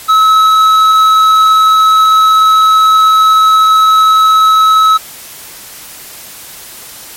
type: tone with hard clipping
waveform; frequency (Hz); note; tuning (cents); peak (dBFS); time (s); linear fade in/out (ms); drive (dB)
sine; 1292; E6; -35; -5; 0.08-4.98; 20; 6
effects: white hiss -30 dBFS RMS until 7.16 s + MP3 64 kbps

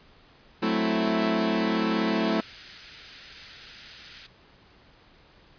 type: chord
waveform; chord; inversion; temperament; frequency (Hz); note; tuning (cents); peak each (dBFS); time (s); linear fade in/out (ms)
sawtooth; F# half-diminished seventh; none; equal; 185 / 220 / 261.6 / 329.6; F#3 / A3 / C4 / E4; 0 / 0 / 0 / 0; -27 / -22 / -28 / -24; 0.62-2.41; 10
type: high-pass noise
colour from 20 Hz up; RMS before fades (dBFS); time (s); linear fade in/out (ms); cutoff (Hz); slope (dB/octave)
white; -41; 1.98-4.27; 10; 1300; 96
effects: pink hiss -56 dBFS RMS until 5.58 s + resampled to 11025 Hz

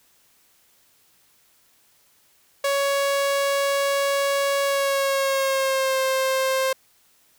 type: tone with pitch glide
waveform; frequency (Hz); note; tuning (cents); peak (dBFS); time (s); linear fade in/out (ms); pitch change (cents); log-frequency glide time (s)
sawtooth; 558 to 527.9; C#5 to C5; +11 to +15; -16; 2.64-6.73; 5; -96; 4.64-6
effects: white hiss -60 dBFS RMS until 7.38 s

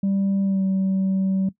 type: tone with pitch glide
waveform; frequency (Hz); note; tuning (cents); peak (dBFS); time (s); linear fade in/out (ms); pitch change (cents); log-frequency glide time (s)
sine; 196 to 191.3; G3 to G3; 0 to -42; -16; 0.03-1.49; 5; -42; 0.43-0.63
effects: noise-tail reverb RT60 0.1 s tail -17 dB re dry + tanh soft clip ceiling -17 dBFS

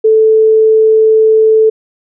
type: tone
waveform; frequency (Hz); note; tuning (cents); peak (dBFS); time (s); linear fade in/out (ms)
sine; 438.9; A4; -4; -4; 0.04-1.7; 10
effects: none

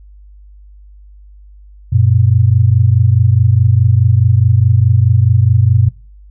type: tone pair together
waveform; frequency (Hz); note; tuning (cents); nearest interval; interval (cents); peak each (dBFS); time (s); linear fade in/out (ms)
sine; 95.24 / 120; G2 / B2; -49 / -49; major third; 400; -10; 1.92-5.89; 10
effects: noise-tail reverb RT60 0.3 s tail -17 dB re dry + added 50 Hz sine -36 dBFS peak until 6.3 s

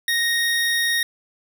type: tone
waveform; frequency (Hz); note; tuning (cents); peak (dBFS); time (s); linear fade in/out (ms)
25% pulse; 1864.7; A#6; 0; -15; 0.08-1.03; 2
effects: 8-bit

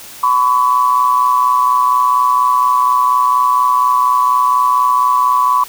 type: tone pair together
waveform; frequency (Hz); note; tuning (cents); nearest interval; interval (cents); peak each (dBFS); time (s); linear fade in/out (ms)
sine; 1006 / 1130.2; B5 / C#6; +32 / +33; major second; 201; -12; 0.23-5.64; 5
effects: white hiss -34 dBFS RMS until 5.68 s

